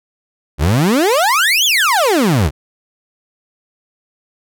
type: exponential two-way sweep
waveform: 30% pulse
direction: up then down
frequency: 64.2 to 3520 to 64.2 Hz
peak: -8 dBFS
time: 0.58-2.51 s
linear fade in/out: 50 ms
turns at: 1.65 s
effects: none